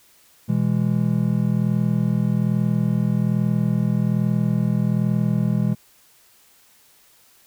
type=chord; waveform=triangle; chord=E major; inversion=second; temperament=just; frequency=123.61 / 164.81 / 206 Hz; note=B2 / E3 / G#3; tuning=+2 / 0 / -14 cents; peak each=-20 dBFS; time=0.48-5.75 s; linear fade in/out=20 ms; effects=white hiss -55 dBFS RMS until 7.46 s